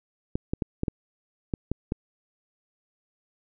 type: clicks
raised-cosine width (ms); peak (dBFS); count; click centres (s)
3; -13; 8; 0.355 / 0.535 / 0.622 / 0.834 / 0.882 / 1.538 / 1.716 / 1.921
effects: none